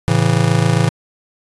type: chord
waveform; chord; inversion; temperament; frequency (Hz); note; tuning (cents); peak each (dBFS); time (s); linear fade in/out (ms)
square; A major; none; just; 110 / 137.5 / 165; A2 / C#3 / E3; 0 / -14 / +2; -17; 0.08-0.89; 0
effects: resampled to 24000 Hz